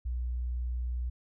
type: tone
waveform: sine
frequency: 61 Hz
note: B1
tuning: 21 cents flat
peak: -30 dBFS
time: 0.05-1.1 s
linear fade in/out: 10 ms
effects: none